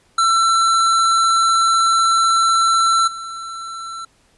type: tone with level steps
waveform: square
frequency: 1342 Hz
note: E6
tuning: 31 cents sharp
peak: -13 / -28 dBFS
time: 0.18-4.05 s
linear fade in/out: 5 ms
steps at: 3.07 s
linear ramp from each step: 10 ms
effects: pink hiss -57 dBFS RMS until 4.37 s + resampled to 24000 Hz